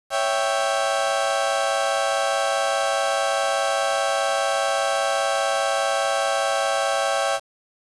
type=chord; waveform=30% pulse; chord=C# diminished; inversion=none; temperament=equal; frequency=554.4 / 659.3 / 784 Hz; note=C#5 / E5 / G5; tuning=0 / 0 / 0 cents; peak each=-22 dBFS; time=0.1-7.4 s; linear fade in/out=50 ms; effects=resampled to 24000 Hz + 7-bit